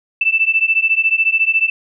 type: beating tone pair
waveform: sine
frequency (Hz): 2644 / 2658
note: E7 / E7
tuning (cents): +5 / +14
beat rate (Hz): 14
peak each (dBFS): -15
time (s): 0.21-1.7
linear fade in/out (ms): 5
effects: none